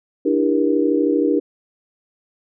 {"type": "chord", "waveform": "sine", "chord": "E half-diminished seventh", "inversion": "third", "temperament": "just", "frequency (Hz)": [296.7, 329.6, 395.6, 474.7], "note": ["D4", "E4", "G4", "Bb4"], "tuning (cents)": [18, 0, 16, 31], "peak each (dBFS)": [-18, -21, -21, -21], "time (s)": [0.25, 1.4], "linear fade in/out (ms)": 10, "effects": []}